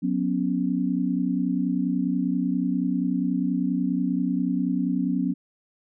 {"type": "chord", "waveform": "sine", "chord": "F# suspended fourth", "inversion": "none", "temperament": "equal with one note detuned", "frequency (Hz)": [182.56, 246.9, 277.2], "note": ["F#3", "B3", "C#4"], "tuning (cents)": [-23, 0, 0], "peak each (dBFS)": -26, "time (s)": [0.02, 5.34], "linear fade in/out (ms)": 20, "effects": []}